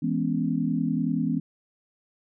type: chord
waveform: sine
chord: C# minor seventh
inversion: first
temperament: equal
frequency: 164.81 / 207.7 / 246.9 / 277.2 Hz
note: E3 / G#3 / B3 / C#4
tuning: 0 / 0 / 0 / 0 cents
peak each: -28 / -30 / -27 / -29 dBFS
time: 0.02-1.4 s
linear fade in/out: 10 ms
effects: none